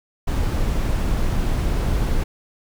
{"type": "noise", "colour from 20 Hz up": "brown", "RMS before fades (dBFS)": -20, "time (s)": [0.27, 2.24], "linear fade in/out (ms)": 10, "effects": []}